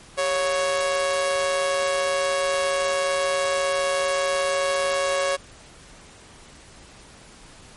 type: tone with amplitude modulation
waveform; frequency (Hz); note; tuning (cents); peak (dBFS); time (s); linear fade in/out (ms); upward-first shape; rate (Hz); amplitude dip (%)
sawtooth; 554.4; C#5; 0; -14; 0.17-5.37; 20; sine; 159; 60
effects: pink hiss -47 dBFS RMS until 7.76 s + MP3 48 kbps